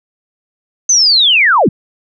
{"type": "linear sweep", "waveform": "sine", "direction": "down", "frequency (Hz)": [6272, 119.5], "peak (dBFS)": -6, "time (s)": [0.89, 1.69], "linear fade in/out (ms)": 5, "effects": []}